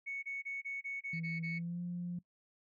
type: tone bursts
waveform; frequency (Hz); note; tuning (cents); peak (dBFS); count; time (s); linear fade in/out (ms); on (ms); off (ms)
sine; 2217; C#7; 0; -37; 8; 0.06-1.595; 20; 170; 25
type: tone with pitch glide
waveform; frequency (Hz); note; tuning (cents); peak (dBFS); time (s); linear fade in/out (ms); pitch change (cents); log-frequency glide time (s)
sine; 164.81 to 175.62; E3 to F3; 0 to +10; -36; 1.13-2.19; 5; +110; 1.47-1.81
effects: noise-tail reverb RT60 0.1 s tail -21 dB re dry + tanh soft clip ceiling -31 dBFS